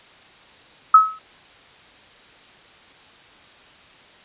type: tone with exponential decay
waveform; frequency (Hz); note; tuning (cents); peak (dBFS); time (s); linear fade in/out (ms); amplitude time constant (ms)
sine; 1286; E6; -43; -3; 0.94-1.19; 5; 54
effects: white hiss -48 dBFS RMS until 4.24 s + resampled to 8000 Hz